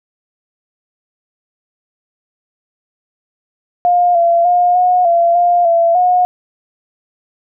sine tone with pitch steps, 708 / 682 / 711 / 724 / 683 / 702 / 675 / 723 Hz, F5 / F5 / F5 / F#5 / F5 / F5 / E5 / F#5, +23 / -41 / +31 / -38 / -39 / +9 / +41 / -40 cents, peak -8 dBFS, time 3.85-6.25 s, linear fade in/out 0 ms, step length 300 ms, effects none

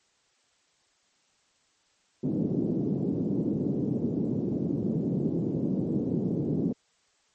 pink band-pass noise, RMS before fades -28 dBFS, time 2.23-6.73 s, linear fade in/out 10 ms, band 150 to 370 Hz, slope 24 dB/octave, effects white hiss -68 dBFS RMS until 7.34 s + MP3 32 kbps

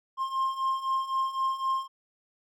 triangle beating tone pair, 1059 / 1062.9 Hz, C6 / C6, +21 / +27 cents, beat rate 3.9 Hz, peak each -30 / -26 dBFS, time 0.17-1.88 s, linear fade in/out 50 ms, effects none

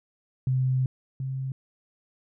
sine tone pair in turn, 129.7 / 132.73 Hz, C3 / C3, -15 / +25 cents, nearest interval unison, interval 40 cents, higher second, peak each -21 / -28 dBFS, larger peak first, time 0.47-0.86 / 1.2-1.52 s, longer first, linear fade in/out 2 ms, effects none

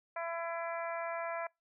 harmonic tone, 335.3 Hz, E4, 30 cents sharp, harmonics 2 / 3 / 4 / 5 / 6 / 7, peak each -38 / -42 / -44 / -46 / -48 / -49 dBFS, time 0.16-1.47 s, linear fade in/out 5 ms, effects noise-tail reverb RT60 0.2 s tail -26 dB re dry

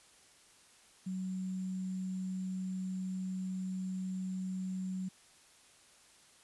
sine tone with sample-and-hold, 186.5 Hz, F#3, 14 cents sharp, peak -35 dBFS, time 1.06-5.09 s, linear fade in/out 10 ms, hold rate 7350 Hz, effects white hiss -62 dBFS RMS until 6.43 s + resampled to 24000 Hz

